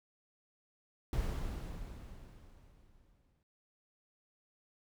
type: noise with exponential decay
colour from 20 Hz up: brown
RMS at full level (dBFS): -33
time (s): 1.13-3.43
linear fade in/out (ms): 1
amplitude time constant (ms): 500
effects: none